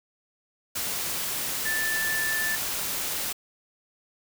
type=tone in noise; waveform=sine; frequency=1760 Hz; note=A6; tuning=in tune; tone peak=-26 dBFS; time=1.65-2.56 s; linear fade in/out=10 ms; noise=white; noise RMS=-30 dBFS; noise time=0.75-3.33 s; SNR=+1 dB; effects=none